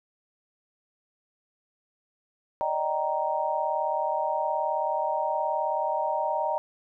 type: chord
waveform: sine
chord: Eb major seventh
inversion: third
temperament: just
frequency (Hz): 583.4 / 622.3 / 777.8 / 933.4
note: D5 / Eb5 / G5 / Bb5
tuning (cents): -12 / 0 / -14 / +2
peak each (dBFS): -33 / -30 / -31 / -28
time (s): 2.61-6.58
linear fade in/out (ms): 0
effects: none